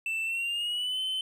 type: tone with pitch glide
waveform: triangle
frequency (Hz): 2662 to 3058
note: E7 to G7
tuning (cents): +16 to -44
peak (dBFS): -27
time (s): 0.06-1.21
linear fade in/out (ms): 2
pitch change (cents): +240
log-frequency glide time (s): 0.24-1
effects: none